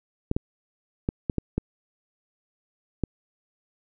clicks, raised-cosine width 3 ms, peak -11 dBFS, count 7, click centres 0.314 / 0.365 / 1.089 / 1.298 / 1.383 / 1.58 / 3.037 s, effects none

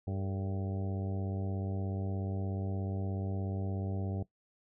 harmonic tone with a mistuned harmonic, 96.8 Hz, G2, 21 cents flat, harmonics 1 / 2 / 3 / 4 / 5 / 6 / 7 / 8, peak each -34 / -40 / -44 / -46 / -48 / -50 / -51 / -52 dBFS, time 0.07-4.23 s, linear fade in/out 5 ms, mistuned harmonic 5, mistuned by -73 cents, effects noise-tail reverb RT60 0.1 s tail -17 dB re dry

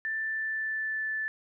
sine tone with pitch glide, 1770 to 1751.7 Hz, A6 to A6, +10 to -8 cents, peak -29 dBFS, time 0.05-1.28 s, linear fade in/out 0 ms, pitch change -18 cents, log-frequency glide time 0.16-1.08 s, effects none

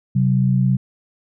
sine tone pair together, 130.81 / 189.16 Hz, C3 / F#3, 0 / +39 cents, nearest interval tritone, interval 639 cents, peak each -15 / -18 dBFS, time 0.15-0.77 s, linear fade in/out 10 ms, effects none

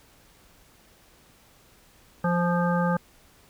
harmonic tone with a mistuned harmonic, 174.61 Hz, F3, in tune, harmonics 1 / 3 / 5 / 7 / 9, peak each -23 / -28 / -30 / -31 / -33 dBFS, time 2.24-2.97 s, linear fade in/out 5 ms, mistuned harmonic 5, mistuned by -22 cents, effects pink hiss -57 dBFS RMS until 3.49 s

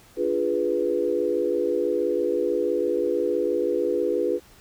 sine chord, D diminished seventh, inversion none, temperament equal, 293.7 / 349.2 / 415.3 / 493.9 Hz, D4 / F4 / Ab4 / Cb5, 0 / 0 / 0 / 0 cents, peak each -31 / -26 / -26 / -25 dBFS, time 0.16-4.4 s, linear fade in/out 50 ms, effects pink hiss -53 dBFS RMS until 4.6 s

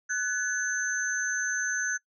sine tone cluster, 1490 / 1700 / 6230 Hz, F#6 / G#6 / G8, +12 / +40 / -12 cents, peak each -29 / -31 / -33 dBFS, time 0.09-1.98 s, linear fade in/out 20 ms, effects noise-tail reverb RT60 0.1 s tail -24 dB re dry

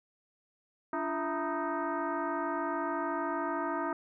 sine tone with frequency modulation, 289.3 Hz, D4, 26 cents flat, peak -30 dBFS, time 0.93-3.93 s, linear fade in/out 2 ms, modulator 316 Hz, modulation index 3.8, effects none

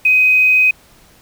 sine tone with quantisation, 2513 Hz, D#7, 17 cents sharp, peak -8 dBFS, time 0.05-0.71 s, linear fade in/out 5 ms, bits 6, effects pink hiss -48 dBFS RMS until 1.21 s

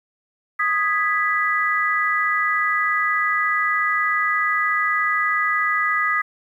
sine chord, G# minor, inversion second, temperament equal, 1244.5 / 1661.2 / 1975.5 Hz, D#6 / G#6 / B6, 0 / 0 / 0 cents, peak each -21 / -25 / -21 dBFS, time 0.59-6.22 s, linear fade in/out 10 ms, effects 9-bit

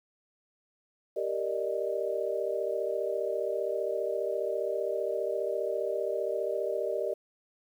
sine chord, Eb major seventh, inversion first, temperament equal, 392 / 466.2 / 587.3 / 622.3 Hz, G4 / Bb4 / D5 / Eb5, 0 / 0 / 0 / 0 cents, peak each -34 dBFS, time 1.16-7.14 s, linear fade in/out 10 ms, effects 10-bit

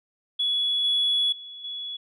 sine tone with level steps, 3388 Hz, G#7, 34 cents sharp, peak -21 / -19 / -38 / -31 dBFS, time 0.39-1.97 s, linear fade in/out 10 ms, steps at 0.84 / 1.32 / 1.64 s, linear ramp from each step 5 ms, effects tanh soft clip ceiling -15 dBFS

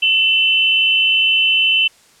sine tone pair together, 2679 / 3033 Hz, E7 / F#7, +27 / +42 cents, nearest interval major second, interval 215 cents, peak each -14 dBFS, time 0.02-1.88 s, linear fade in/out 10 ms, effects white hiss -50 dBFS RMS until 2.2 s + low-pass 9000 Hz 12 dB/octave

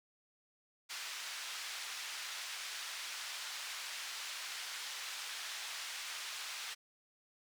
white band-pass noise, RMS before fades -44 dBFS, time 0.89-6.75 s, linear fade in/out 20 ms, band 1200 to 5100 Hz, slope 12 dB/octave, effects none

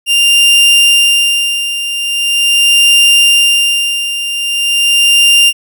40% pulse tone with tremolo, 2794 Hz, F7, in tune, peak -3 dBFS, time 0.06-5.53 s, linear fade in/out 50 ms, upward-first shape sine, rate 0.42 Hz, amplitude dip 70%, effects none

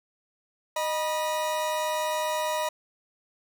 40% pulse tone pair together, 617 / 970.4 Hz, D#5 / B5, -15 / -31 cents, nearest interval minor sixth, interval 784 cents, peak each -28 dBFS, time 0.76-2.69 s, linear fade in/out 5 ms, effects none

